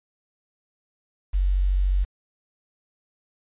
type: tone with quantisation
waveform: sine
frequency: 46.89 Hz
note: F#1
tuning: 24 cents sharp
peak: -18 dBFS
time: 1.33-2.05 s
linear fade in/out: 20 ms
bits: 8
effects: resampled to 8000 Hz